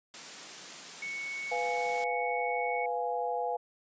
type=high-pass noise; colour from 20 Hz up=white; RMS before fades=-44 dBFS; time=0.14-2.04 s; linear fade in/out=0 ms; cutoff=140 Hz; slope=96 dB/octave
type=tone; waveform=sine; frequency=2217 Hz; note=C#7; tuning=in tune; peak=-35 dBFS; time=1.02-2.86 s; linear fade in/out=5 ms
type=chord; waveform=sine; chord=F diminished; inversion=second; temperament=equal; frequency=493.9 / 698.5 / 830.6 Hz; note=Cb5 / F5 / Ab5; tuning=0 / 0 / 0 cents; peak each=-34 dBFS; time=1.51-3.57 s; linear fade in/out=10 ms
effects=resampled to 16000 Hz